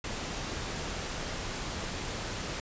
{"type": "noise", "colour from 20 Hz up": "pink", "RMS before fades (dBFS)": -36, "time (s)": [0.04, 2.6], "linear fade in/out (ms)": 2, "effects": ["resampled to 16000 Hz"]}